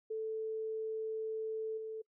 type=tone with level steps; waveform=sine; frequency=440 Hz; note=A4; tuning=in tune; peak=-35 / -39 dBFS; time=0.1-2.02 s; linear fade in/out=10 ms; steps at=1.77 s; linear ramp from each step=10 ms; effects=noise-tail reverb RT60 0.1 s tail -26 dB re dry